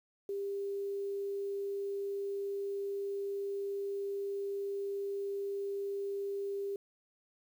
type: tone with quantisation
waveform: sine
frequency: 398.4 Hz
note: G4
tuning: 28 cents sharp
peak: -34 dBFS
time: 0.29-6.76 s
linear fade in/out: 2 ms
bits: 10
effects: none